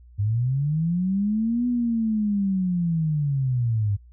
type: linear two-way sweep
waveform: sine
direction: up then down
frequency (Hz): 98 to 246.9 to 98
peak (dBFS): -20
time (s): 0.18-3.97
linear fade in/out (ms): 20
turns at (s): 1.67
effects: noise-tail reverb RT60 0.1 s tail -24 dB re dry + added 60 Hz sine -46 dBFS peak until 4.12 s